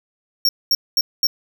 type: tone bursts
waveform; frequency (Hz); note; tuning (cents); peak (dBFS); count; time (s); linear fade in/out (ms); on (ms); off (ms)
square; 5520; F8; -21; -14; 4; 0.45-1.27; 2; 40; 220
effects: none